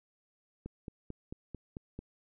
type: click train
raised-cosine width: 3 ms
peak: -28 dBFS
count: 7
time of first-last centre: 0.66-1.99 s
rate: 4.51 Hz
effects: none

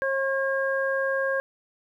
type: harmonic tone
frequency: 540 Hz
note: C#5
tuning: 45 cents flat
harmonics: 1 / 2 / 3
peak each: -25 / -34 / -27 dBFS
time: 0.02-1.4 s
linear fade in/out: 0 ms
effects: 10-bit

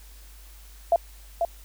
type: tone with echo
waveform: sine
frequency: 679 Hz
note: F5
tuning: 49 cents flat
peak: -15 dBFS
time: 0.92-0.96 s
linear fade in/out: 2 ms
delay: 490 ms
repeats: 1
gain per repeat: -5 dB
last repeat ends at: 1.45 s
effects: added 50 Hz sine -45 dBFS peak until 1.64 s + white hiss -53 dBFS RMS until 1.64 s

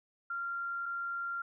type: tone pair in turn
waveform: sine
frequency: 1385 / 1385 Hz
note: F6 / F6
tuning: -15 / -15 cents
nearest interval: unison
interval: 0 cents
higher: neither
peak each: -34 / -34 dBFS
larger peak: neither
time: 0.3-0.86 / 0.86-1.42 s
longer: neither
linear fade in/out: 5 ms
effects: none

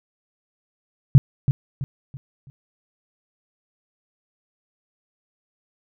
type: tone with echo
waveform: sine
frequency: 135.2 Hz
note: C#3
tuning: 43 cents flat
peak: -5 dBFS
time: 1.15-1.18 s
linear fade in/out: 0 ms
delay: 330 ms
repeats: 4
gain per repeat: -9 dB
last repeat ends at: 2.5 s
effects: none

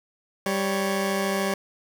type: tone pair together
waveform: 15% pulse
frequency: 196.2 / 554.9 Hz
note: G3 / C#5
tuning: +2 / +2 cents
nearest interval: octave + tritone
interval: 1800 cents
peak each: -18 / -23 dBFS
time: 0.46-1.54 s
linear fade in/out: 2 ms
effects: none

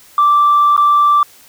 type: tone with dropouts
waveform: sine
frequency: 1171 Hz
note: D6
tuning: 5 cents flat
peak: -6 dBFS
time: 0.18-1.23 s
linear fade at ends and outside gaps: 2 ms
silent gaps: 0.766-0.777 s
effects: tanh soft clip ceiling -4 dBFS + white hiss -44 dBFS RMS until 1.48 s

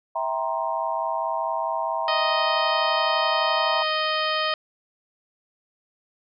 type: chord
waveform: sine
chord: C dominant seventh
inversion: first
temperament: just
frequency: 654.1 / 784.9 / 941.9 / 1046.5 Hz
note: E5 / G5 / Bb5 / C6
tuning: -14 / +2 / +18 / 0 cents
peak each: -28 / -31 / -27 / -31 dBFS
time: 0.15-3.83 s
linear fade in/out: 10 ms
type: harmonic tone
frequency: 622.3 Hz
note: D#5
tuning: in tune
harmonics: 1 / 2 / 3 / 4 / 5 / 6 / 7 / 8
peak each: -28 / -26 / -30 / -33 / -29 / -37 / -34 / -35 dBFS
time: 2.08-4.54 s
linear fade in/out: 2 ms
effects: none

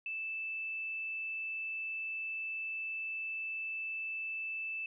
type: tone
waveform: sine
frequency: 2637 Hz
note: E7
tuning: in tune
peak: -36 dBFS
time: 0.06-4.86 s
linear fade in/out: 2 ms
effects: none

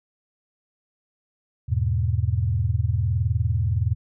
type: chord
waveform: sine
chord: E major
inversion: none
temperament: equal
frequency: 82.41 / 103.83 / 123.47 Hz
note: E2 / G#2 / B2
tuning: 0 / 0 / 0 cents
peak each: -24 / -23 / -25 dBFS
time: 1.68-3.95 s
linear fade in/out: 20 ms
effects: none

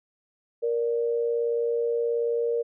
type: tone pair together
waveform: sine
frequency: 468.6 / 587.3 Hz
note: A#4 / D5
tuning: +9 / 0 cents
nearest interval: major third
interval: 391 cents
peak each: -23 / -33 dBFS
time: 0.62-2.63 s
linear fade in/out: 20 ms
effects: none

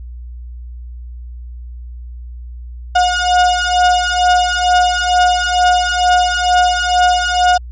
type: beating tone pair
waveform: 35% pulse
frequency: 720 / 722.2 Hz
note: F#5 / F#5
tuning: -47 / -42 cents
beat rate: 2.2 Hz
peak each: -12 dBFS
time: 2.95-7.58 s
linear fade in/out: 10 ms
effects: added 60 Hz sine -27 dBFS peak until 7.71 s + resampled to 16000 Hz

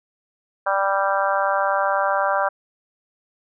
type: harmonic tone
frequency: 196 Hz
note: G3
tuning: in tune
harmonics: 3 / 4 / 5 / 6 / 7 / 8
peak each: -23 / -24 / -25 / -26 / -26 / -27 dBFS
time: 0.66-2.49 s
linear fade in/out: 10 ms
effects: none

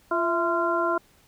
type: harmonic tone with a mistuned harmonic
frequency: 344.8 Hz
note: F4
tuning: 22 cents flat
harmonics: 1 / 2 / 3 / 4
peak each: -27 / -27 / -27 / -27 dBFS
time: 0.11-0.98 s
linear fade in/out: 5 ms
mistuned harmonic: 2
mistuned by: -69 cents
effects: pink hiss -59 dBFS RMS until 1.27 s

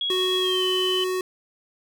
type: tone with pitch glide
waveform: sine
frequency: 3322 to 3029 Hz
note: G#7 to F#7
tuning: 0 to +40 cents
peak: -23 dBFS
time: 0.01-1.04 s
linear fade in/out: 2 ms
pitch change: -160 cents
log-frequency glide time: 0.4-0.64 s
type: tone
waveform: square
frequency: 370 Hz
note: F#4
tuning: in tune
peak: -24 dBFS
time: 0.1-1.21 s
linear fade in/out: 2 ms
effects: none

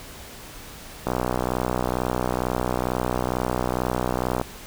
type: click train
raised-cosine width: 1 ms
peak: -9 dBFS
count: 209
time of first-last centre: 1.07-4.414 s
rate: 62.2 Hz
effects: pink hiss -41 dBFS RMS until 4.66 s

